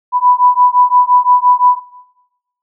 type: beating tone pair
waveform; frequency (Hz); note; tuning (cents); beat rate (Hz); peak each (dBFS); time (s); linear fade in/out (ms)
sine; 987.8 / 993.6; B5 / B5; 0 / +10; 5.8; -10; 0.12-1.8; 50
effects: noise-tail reverb RT60 1.0 s tail -19 dB re dry